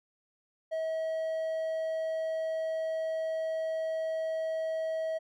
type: tone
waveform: triangle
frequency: 642 Hz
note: E5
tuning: 46 cents flat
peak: -28 dBFS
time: 0.71-5.19 s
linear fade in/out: 20 ms
effects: none